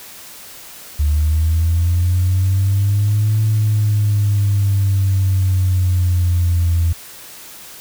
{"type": "linear two-way sweep", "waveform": "sine", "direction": "up then down", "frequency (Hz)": [73, 108.6, 83.5], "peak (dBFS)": -11, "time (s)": [0.99, 6.93], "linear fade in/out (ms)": 10, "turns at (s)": 3.41, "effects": ["tanh soft clip ceiling -8 dBFS", "white hiss -37 dBFS RMS until 7.8 s"]}